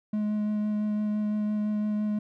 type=tone with vibrato; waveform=triangle; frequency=210.9 Hz; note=G#3; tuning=27 cents sharp; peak=-23 dBFS; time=0.13-2.19 s; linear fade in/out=5 ms; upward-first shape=sine; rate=5.9 Hz; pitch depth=10 cents each way; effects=none